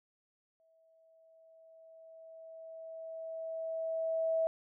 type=tone with exponential growth; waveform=sine; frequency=650 Hz; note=E5; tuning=24 cents flat; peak=-27 dBFS; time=0.6-4.47 s; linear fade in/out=0 ms; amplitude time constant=840 ms; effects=none